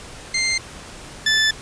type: tone pair in turn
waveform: 20% pulse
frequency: 2095 / 1749.7 Hz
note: C7 / A6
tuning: +2 / -10 cents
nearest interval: minor third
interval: 312 cents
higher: first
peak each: -13 / -10 dBFS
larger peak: second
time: 0.34-0.58 / 1.26-1.51 s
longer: second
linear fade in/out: 5 ms
effects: pink hiss -38 dBFS RMS until 1.61 s + resampled to 22050 Hz